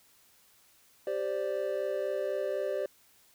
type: chord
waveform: triangle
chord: G suspended fourth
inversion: none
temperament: equal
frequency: 392 / 523.3 / 587.3 Hz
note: G4 / C5 / D5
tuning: 0 / 0 / 0 cents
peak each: -33 / -33 / -31 dBFS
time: 1.07-2.86 s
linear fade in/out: 2 ms
effects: white hiss -63 dBFS RMS until 3.34 s